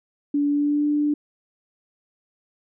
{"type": "tone with pitch glide", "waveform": "sine", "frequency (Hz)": [288.4, 295], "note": ["D4", "D4"], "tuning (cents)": [-31, 8], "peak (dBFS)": -18, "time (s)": [0.34, 1.14], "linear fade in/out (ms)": 5, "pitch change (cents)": 39, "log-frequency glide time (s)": [0.48, 0.86], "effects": []}